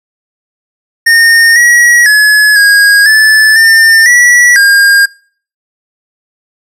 square tone with pitch steps, 1835 / 1914 / 1700 / 1639 / 1744 / 1802 / 1942 / 1614 Hz, A#6 / A#6 / G#6 / G#6 / A6 / A6 / B6 / G#6, -28 / +45 / +40 / -23 / -16 / +41 / -30 / -50 cents, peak -3 dBFS, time 1.06-5.06 s, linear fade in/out 10 ms, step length 500 ms, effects noise-tail reverb RT60 0.5 s tail -25 dB re dry + low-pass 12000 Hz 12 dB/octave

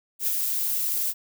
violet noise with ADSR envelope, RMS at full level -23 dBFS, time 0.19-1.14 s, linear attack 84 ms, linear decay 16 ms, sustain -3 dB, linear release 45 ms, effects none

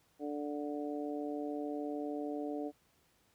harmonic tone, 146.83 Hz, D3, in tune, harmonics 2 / 3 / 4 / 5, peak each -38 / -42 / -44 / -46 dBFS, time 0.19-2.72 s, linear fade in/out 50 ms, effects pink hiss -71 dBFS RMS until 3.34 s + high-pass 60 Hz 12 dB/octave

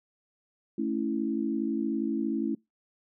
sine chord, A major, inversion none, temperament equal, 220 / 277.2 / 329.6 Hz, A3 / C#4 / E4, 0 / 0 / 0 cents, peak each -31 dBFS, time 0.78-2.55 s, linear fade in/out 5 ms, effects noise-tail reverb RT60 0.2 s tail -25 dB re dry

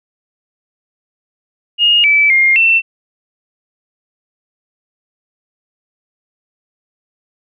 sine tone with pitch steps, 2853 / 2309 / 2123 / 2686 Hz, F7 / D7 / C7 / E7, +36 / -30 / +25 / +32 cents, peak -7 dBFS, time 1.78-2.82 s, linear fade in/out 50 ms, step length 260 ms, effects none

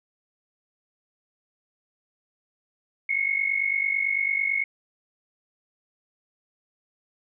sine tone pair together, 2160 / 2209 Hz, C#7 / C#7, -45 / -7 cents, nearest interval unison, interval 38 cents, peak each -25 dBFS, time 3.09-4.64 s, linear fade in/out 5 ms, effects none

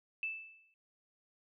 sine tone with exponential decay, 2637 Hz, E7, in tune, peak -32 dBFS, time 0.23-0.74 s, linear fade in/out 1 ms, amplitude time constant 110 ms, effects none

